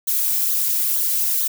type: noise with flanger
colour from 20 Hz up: violet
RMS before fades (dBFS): -20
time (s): 0.07-1.48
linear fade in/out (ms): 10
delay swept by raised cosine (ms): 0.38 to 3.58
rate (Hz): 2.2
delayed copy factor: -0.95
effects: none